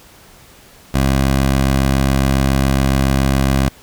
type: tone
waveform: 15% pulse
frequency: 67.2 Hz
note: C2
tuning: 47 cents sharp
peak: -6 dBFS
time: 0.94-3.69 s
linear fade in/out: 5 ms
effects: pink hiss -44 dBFS RMS until 3.82 s